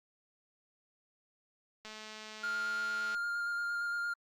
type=click train; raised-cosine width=0.2 ms; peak=-30 dBFS; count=281; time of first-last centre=1.85-3.146 s; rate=216 Hz
type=tone with vibrato; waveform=triangle; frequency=1406 Hz; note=F6; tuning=11 cents sharp; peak=-31 dBFS; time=2.43-4.14 s; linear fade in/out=10 ms; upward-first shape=square; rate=8.7 Hz; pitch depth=9 cents each way
effects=Opus 48 kbps